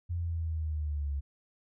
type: linear sweep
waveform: sine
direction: down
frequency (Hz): 87.31 to 69.3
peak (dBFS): -30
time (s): 0.09-1.21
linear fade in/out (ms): 20
effects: none